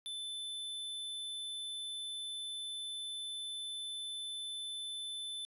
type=tone; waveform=square; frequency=3520 Hz; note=A7; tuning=in tune; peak=-40 dBFS; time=0.06-5.45 s; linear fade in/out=0 ms; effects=resampled to 32000 Hz